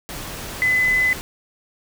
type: tone in noise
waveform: sine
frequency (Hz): 2015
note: B6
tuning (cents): +34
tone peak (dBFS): -15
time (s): 0.62-1.13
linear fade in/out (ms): 0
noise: pink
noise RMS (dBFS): -32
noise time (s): 0.09-1.21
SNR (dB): +14
effects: none